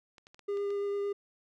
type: clicks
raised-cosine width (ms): 0.2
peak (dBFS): -36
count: 6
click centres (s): 0.182 / 0.269 / 0.345 / 0.393 / 0.572 / 0.705
type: tone with vibrato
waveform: triangle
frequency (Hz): 403.5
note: G#4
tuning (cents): -50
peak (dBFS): -28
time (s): 0.48-1.13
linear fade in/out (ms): 10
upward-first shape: triangle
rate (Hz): 8.9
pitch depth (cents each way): 11
effects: none